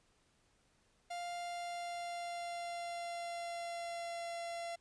45% pulse tone with pitch glide, 698.5 to 682.9 Hz, F5 to F5, 0 to -39 cents, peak -40 dBFS, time 1.1-4.76 s, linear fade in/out 10 ms, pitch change -39 cents, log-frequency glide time 1.33-4.28 s, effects pink hiss -73 dBFS RMS until 4.8 s + resampled to 22050 Hz

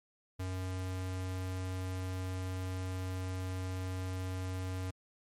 square tone, 92.8 Hz, F#2, 6 cents sharp, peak -36 dBFS, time 0.39-4.91 s, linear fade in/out 10 ms, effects MP3 64 kbps

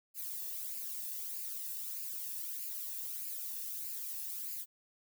violet noise with flanger, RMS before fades -41 dBFS, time 0.14-4.66 s, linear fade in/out 50 ms, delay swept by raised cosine 0.42 to 1.16 ms, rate 1.6 Hz, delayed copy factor +0.55, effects none

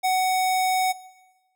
square tone, 746 Hz, F#5, 14 cents sharp, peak -20 dBFS, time 0.03-0.93 s, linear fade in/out 20 ms, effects noise-tail reverb RT60 1.0 s tail -18 dB re dry

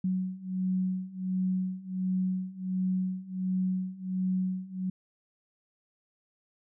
sine beating tone pair, 185 / 186.4 Hz, F#3 / F#3, 0 / +13 cents, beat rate 1.4 Hz, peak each -32 / -30 dBFS, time 0.04-4.9 s, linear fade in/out 5 ms, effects none

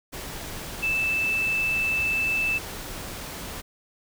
sine tone in noise, 2637 Hz, E7, in tune, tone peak -22 dBFS, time 0.82-2.59 s, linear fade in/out 20 ms, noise pink, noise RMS -36 dBFS, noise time 0.12-3.62 s, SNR +11 dB, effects none

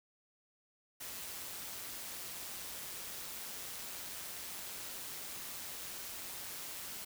white noise with amplitude modulation, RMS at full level -43 dBFS, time 1-7.05 s, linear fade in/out 10 ms, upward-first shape sine, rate 183 Hz, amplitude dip 40%, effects none

